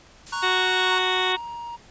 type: noise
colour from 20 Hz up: blue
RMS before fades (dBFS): -36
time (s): 0.26-1.33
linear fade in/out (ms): 10
type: chord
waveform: square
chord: F# major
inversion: first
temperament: equal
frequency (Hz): 932.3 / 1108.7 / 1480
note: A#5 / C#6 / F#6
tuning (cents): 0 / 0 / 0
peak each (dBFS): -31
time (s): 0.32-0.99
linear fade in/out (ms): 10
type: harmonic tone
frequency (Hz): 370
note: F#4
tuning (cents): 0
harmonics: 1 / 2 / 3 / 4 / 5 / 6 / 7 / 8 / 9 / 10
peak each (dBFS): -28 / -30 / -29 / -31 / -30 / -32 / -32 / -32 / -32 / -27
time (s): 0.42-1.37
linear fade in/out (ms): 20
type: tone with pitch glide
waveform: triangle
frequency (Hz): 923 to 942.4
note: A#5 to A#5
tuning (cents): -17 to +19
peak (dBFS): -30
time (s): 0.9-1.77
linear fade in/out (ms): 20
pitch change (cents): +36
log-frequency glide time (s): 1.32-1.41
effects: pink hiss -51 dBFS RMS until 1.9 s + resampled to 16000 Hz